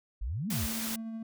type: exponential two-way sweep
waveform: sine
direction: up then down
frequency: 43.96 to 234.7 to 59.6 Hz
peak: -31 dBFS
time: 0.21-0.67 s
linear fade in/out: 10 ms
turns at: 0.49 s
type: noise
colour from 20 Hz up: white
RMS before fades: -36 dBFS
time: 0.5-0.96 s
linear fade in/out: 5 ms
type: tone with tremolo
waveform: triangle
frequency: 224.4 Hz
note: A3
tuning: 34 cents sharp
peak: -33 dBFS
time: 0.52-1.23 s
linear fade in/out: 5 ms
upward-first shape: sine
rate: 13 Hz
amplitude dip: 25%
effects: none